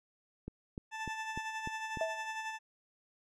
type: click train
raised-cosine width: 3 ms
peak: -28 dBFS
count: 6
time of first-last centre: 0.48-1.973 s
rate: 3.35 Hz
type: tone with tremolo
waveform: 20% pulse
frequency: 880 Hz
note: A5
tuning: in tune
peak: -31 dBFS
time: 0.91-2.59 s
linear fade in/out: 50 ms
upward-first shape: sine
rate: 11 Hz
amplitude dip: 45%
type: tone with exponential decay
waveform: sine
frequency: 651 Hz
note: E5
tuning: 22 cents flat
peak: -28 dBFS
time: 2.01-2.31 s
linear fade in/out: 1 ms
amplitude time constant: 65 ms
effects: low-pass 6000 Hz 12 dB/octave